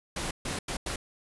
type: noise bursts at uneven times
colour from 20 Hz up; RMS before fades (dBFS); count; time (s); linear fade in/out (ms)
pink; -33; 4; 0.16-0.31 / 0.45-0.59 / 0.68-0.77 / 0.86-0.96; 5
effects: resampled to 24000 Hz